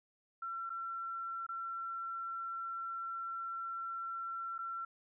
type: tone with dropouts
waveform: sine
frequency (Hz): 1354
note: E6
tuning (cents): +46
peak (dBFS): -38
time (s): 0.42-4.85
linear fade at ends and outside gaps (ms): 5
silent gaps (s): 0.695-0.701 / 1.466-1.489 / 4.581-4.588
effects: none